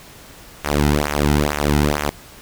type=tone with flanger; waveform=sawtooth; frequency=73.42 Hz; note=D2; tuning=in tune; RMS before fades=-18 dBFS; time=0.64-2.1 s; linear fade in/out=10 ms; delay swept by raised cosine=0.21 to 1.81 ms; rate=2.2 Hz; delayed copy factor=-0.9; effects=pink hiss -42 dBFS RMS until 2.41 s